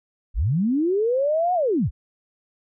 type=linear two-way sweep; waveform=sine; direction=up then down; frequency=32.83 to 740 to 32.83 Hz; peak=-18 dBFS; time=0.34-1.91 s; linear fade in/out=50 ms; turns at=1.54 s; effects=none